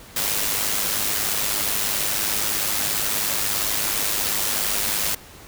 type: noise with amplitude modulation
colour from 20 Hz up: white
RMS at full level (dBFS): -21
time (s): 0.16-5.15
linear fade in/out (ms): 5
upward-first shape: sine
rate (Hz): 103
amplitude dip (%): 50
effects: pink hiss -44 dBFS RMS until 5.47 s